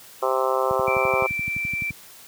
harmonic tone, 130.81 Hz, C3, in tune, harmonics 3 / 4 / 5 / 6 / 7 / 8 / 9 / 10, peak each -27 / -24 / -29 / -29 / -31 / -27 / -30 / -31 dBFS, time 0.22-1.27 s, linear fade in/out 10 ms
click train, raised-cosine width 5 ms, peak -20 dBFS, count 15, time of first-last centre 0.71-1.907 s, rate 11.7 Hz
sine tone, 2341 Hz, D7, 6 cents flat, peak -24 dBFS, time 0.87-1.91 s, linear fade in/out 10 ms
effects white hiss -46 dBFS RMS until 2.27 s + high-pass 80 Hz 12 dB/octave

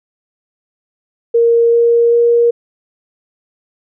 sine tone with pitch steps, 466.2 / 468.9 / 471.6 Hz, A#4 / A#4 / A#4, 0 / +10 / +20 cents, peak -7 dBFS, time 1.34-2.51 s, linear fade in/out 10 ms, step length 390 ms, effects none

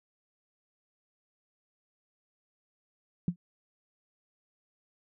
sine tone with exponential decay, 174.61 Hz, F3, in tune, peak -21 dBFS, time 3.28-3.36 s, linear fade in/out 2 ms, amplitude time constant 16 ms, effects none

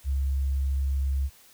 sine tone, 68.1 Hz, C#2, 30 cents flat, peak -23 dBFS, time 0.04-1.3 s, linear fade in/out 50 ms, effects white hiss -55 dBFS RMS until 1.53 s

